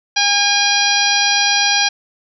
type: harmonic tone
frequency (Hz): 812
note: G#5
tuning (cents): -39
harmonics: 1 / 2 / 3 / 4 / 5 / 6 / 7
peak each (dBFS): -20 / -20 / -20 / -20 / -20 / -20 / -20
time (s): 0.16-1.89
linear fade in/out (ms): 10
effects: none